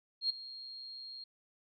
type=tone with ADSR envelope; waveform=sine; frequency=4242 Hz; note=C8; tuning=23 cents sharp; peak=-27 dBFS; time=0.21-1.24 s; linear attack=88 ms; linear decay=9 ms; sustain=-17 dB; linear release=5 ms; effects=none